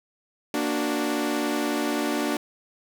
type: chord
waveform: sawtooth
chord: Bb augmented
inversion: none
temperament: equal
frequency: 233.1 / 293.7 / 370 Hz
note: Bb3 / D4 / F#4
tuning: 0 / 0 / 0 cents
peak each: -26 / -22 / -27 dBFS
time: 0.54-2.37 s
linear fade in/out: 2 ms
effects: 9-bit